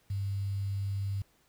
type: tone with quantisation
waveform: sine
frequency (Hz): 98.8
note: G2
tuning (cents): +14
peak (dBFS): -30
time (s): 0.1-1.22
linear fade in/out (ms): 5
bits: 9
effects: pink hiss -68 dBFS RMS until 1.48 s